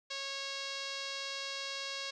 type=tone with low-pass filter; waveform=5% pulse; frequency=549 Hz; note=C#5; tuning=17 cents flat; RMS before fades=-40 dBFS; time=0.1-2.11 s; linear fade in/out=10 ms; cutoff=4800 Hz; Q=1.6; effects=none